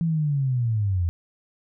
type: linear sweep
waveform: sine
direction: down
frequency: 169.2 to 82.41 Hz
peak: -20 dBFS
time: 0.01-1.09 s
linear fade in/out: 0 ms
effects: none